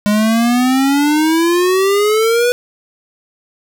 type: exponential sweep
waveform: square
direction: up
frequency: 205.2 to 493.9 Hz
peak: -11 dBFS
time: 0.06-2.52 s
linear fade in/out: 0 ms
effects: none